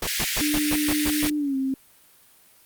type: noise bursts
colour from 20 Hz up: pink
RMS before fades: -27 dBFS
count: 8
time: 0.02-1.276 s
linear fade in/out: 5 ms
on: 52 ms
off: 120 ms
type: high-pass noise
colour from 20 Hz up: pink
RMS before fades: -27 dBFS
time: 0.07-1.3 s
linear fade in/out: 5 ms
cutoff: 1700 Hz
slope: 48 dB/octave
type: tone with pitch glide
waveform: sine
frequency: 299.1 to 266.5 Hz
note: D4 to C4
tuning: +32 to +32 cents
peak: -22 dBFS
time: 0.41-1.74 s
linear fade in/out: 2 ms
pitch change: -200 cents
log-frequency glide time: 1.37-1.56 s
effects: white hiss -55 dBFS RMS until 2.65 s + Opus 48 kbps